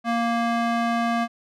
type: tone with band-pass filter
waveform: square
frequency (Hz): 233.1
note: A#3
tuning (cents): 0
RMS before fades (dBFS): -23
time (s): 0.04-1.28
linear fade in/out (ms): 50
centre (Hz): 990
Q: 0.72
effects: none